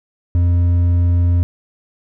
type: tone with hard clipping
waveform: triangle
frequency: 87.31 Hz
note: F2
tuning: in tune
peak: -12 dBFS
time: 0.35-1.43 s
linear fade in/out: 0 ms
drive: 7 dB
effects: none